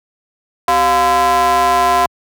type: ring-modulated tone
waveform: square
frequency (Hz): 159.1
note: D#3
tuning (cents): +39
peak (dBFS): -8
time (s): 0.68-2.06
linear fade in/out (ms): 2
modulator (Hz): 862
effects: high-pass 80 Hz 12 dB/octave